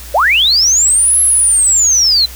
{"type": "linear two-way sweep", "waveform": "sine", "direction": "up then down", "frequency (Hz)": [491.6, 11175, 3975], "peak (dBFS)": -7, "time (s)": [0.14, 2.26], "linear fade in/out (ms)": 10, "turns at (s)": 1.21, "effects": ["added 60 Hz sine -30 dBFS peak until 2.35 s", "white hiss -33 dBFS RMS until 2.35 s"]}